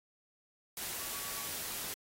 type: tone in noise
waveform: sine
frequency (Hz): 1136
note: C#6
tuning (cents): +42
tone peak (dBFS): -51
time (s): 1-1.48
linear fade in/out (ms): 2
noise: white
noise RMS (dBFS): -40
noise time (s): 0.77-1.94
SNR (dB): -14
effects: AAC 48 kbps